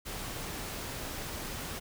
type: noise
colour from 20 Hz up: pink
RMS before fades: -39 dBFS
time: 0.05-1.8 s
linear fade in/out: 20 ms
effects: none